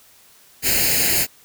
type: noise with comb filter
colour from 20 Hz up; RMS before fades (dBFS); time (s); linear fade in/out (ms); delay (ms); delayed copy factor
white; -18; 0.62-1.27; 50; 0.43; +0.8
effects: white hiss -51 dBFS RMS until 1.44 s